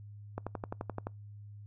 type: click train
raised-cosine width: 1 ms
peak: -22 dBFS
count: 9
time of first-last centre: 0.38-1.07 s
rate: 11.6 Hz
effects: noise-tail reverb RT60 0.2 s tail -26 dB re dry + added 103 Hz sine -46 dBFS peak until 1.66 s